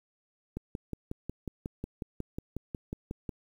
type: click train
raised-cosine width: 3 ms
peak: -22 dBFS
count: 16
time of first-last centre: 0.57-3.292 s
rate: 5.51 Hz
effects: 9-bit

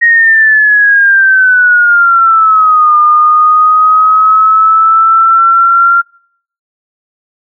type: exponential two-way sweep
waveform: sine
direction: down then up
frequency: 1881 to 1209 to 1385 Hz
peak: -3 dBFS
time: 0.01-6.02 s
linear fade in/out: 20 ms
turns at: 2.97 s
effects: noise-tail reverb RT60 0.6 s tail -26 dB re dry

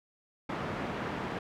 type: band-pass noise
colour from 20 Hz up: pink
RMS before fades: -36 dBFS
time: 0.49-1.39 s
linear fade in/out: 5 ms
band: 130 to 1800 Hz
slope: 12 dB/octave
effects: none

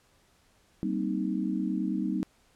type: chord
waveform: sine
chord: C minor seventh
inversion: second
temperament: equal with one note detuned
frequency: 193.08 / 233.1 / 261.6 / 311.1 Hz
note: G3 / Bb3 / C4 / Eb4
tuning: -26 / 0 / 0 / 0 cents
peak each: -31 / -34 / -34 / -32 dBFS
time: 0.83-2.23 s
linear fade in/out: 0 ms
effects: pink hiss -65 dBFS RMS until 2.55 s + low-pass 11000 Hz 12 dB/octave

